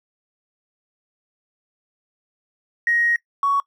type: tone pair in turn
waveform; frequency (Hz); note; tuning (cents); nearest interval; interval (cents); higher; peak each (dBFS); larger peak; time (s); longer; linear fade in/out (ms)
triangle; 1881 / 1118.4; A#6 / C#6; +15 / +15; major sixth; 900; first; -12; neither; 2.87-3.16 / 3.43-3.6; first; 2
effects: noise-tail reverb RT60 0.1 s tail -24 dB re dry + tanh soft clip ceiling -14 dBFS